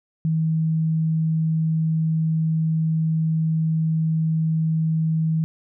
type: tone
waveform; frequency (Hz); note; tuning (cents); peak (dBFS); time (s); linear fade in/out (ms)
sine; 160; D#3; +49; -18; 0.25-5.44; 0
effects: none